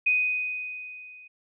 sine tone with level ramp, 2496 Hz, D#7, 5 cents sharp, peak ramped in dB -18 to -46 dBFS, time 0.06-1.28 s, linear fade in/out 10 ms, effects none

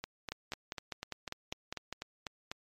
two click trains, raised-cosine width 0.2 ms, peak -20 / -21 dBFS, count 9 / 11, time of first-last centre 0.32-1.926 / 0.04-2.515 s, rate 4.98 / 4.04 Hz, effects MP3 96 kbps

